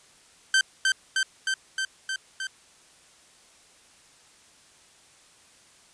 sawtooth tone with echo, 1553 Hz, G6, 17 cents flat, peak -14 dBFS, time 0.54-0.61 s, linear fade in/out 2 ms, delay 310 ms, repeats 6, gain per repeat -2 dB, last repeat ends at 2.47 s, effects white hiss -56 dBFS RMS until 5.93 s + resampled to 22050 Hz

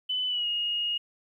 sine tone with pitch glide, 3008 to 2866 Hz, F#7 to F7, +28 to +44 cents, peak -26 dBFS, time 0.09-0.98 s, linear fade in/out 10 ms, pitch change -84 cents, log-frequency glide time 0.27-0.47 s, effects 11-bit

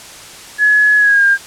sine tone with pitch glide, 1695 to 1605.4 Hz, G#6 to G6, +35 to +41 cents, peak -7 dBFS, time 0.58-1.38 s, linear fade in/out 50 ms, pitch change -94 cents, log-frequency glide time 0.97-1.25 s, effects white hiss -34 dBFS RMS until 1.46 s + low-pass 9000 Hz 12 dB/octave

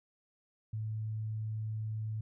sine tone, 109 Hz, A2, 16 cents flat, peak -34 dBFS, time 0.73-2.21 s, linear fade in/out 5 ms, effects none

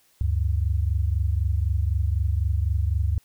sine tone pair together, 71.7 / 95.65 Hz, D2 / G2, -41 / -42 cents, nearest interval perfect fourth, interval 499 cents, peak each -22 / -24 dBFS, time 0.21-3.18 s, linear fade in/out 0 ms, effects white hiss -62 dBFS RMS until 3.24 s

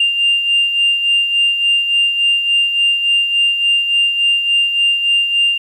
sine beating tone pair, 2794 / 2797.5 Hz, F7 / F7, 0 / +2 cents, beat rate 3.5 Hz, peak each -11 / -19 dBFS, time 0-5.58 s, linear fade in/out 5 ms, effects tanh soft clip ceiling -6 dBFS + 8-bit

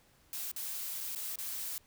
blue noise with dropouts, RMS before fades -39 dBFS, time 0.33-1.78 s, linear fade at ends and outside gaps 0 ms, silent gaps 0.515-0.563 / 1.004-1.008 / 1.149-1.159 / 1.357-1.387 s, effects pink hiss -66 dBFS RMS until 1.86 s

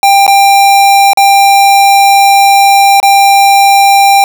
square tone with dropouts, 793 Hz, G5, 20 cents sharp, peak -3 dBFS, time 0.03-4.24 s, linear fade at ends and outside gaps 1 ms, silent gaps 0.266-0.278 / 1.133-1.173 / 3.001-3.029 s, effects none

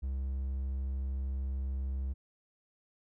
triangle tone, 66.6 Hz, C2, 31 cents sharp, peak -30 dBFS, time 0.02-2.14 s, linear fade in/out 20 ms, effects none

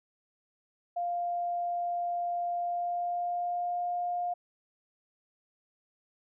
sine tone with pitch glide, 699 to 707.1 Hz, F5 to F5, +1 to +21 cents, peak -29 dBFS, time 0.96-4.34 s, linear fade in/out 10 ms, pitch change +20 cents, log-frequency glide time 2.51-3.88 s, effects none

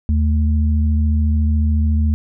sine tone pair together, 77.99 / 220 Hz, D#2 / A3, +5 / 0 cents, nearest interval octave + tritone, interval 1795 cents, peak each -13 / -22 dBFS, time 0.09-2.14 s, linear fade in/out 0 ms, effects none

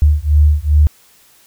sine beating tone pair, 73.5 / 76 Hz, D2 / D#2, +2 / -40 cents, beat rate 2.5 Hz, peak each -11 dBFS, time 0.02-0.87 s, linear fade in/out 0 ms, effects white hiss -49 dBFS RMS until 1.46 s

